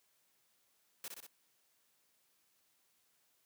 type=noise with echo; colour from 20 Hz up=white; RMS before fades=-44 dBFS; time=1.04-1.08 s; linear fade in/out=2 ms; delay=62 ms; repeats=3; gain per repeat=-3 dB; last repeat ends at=1.266 s; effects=white hiss -75 dBFS RMS until 3.45 s + high-pass 100 Hz 12 dB/octave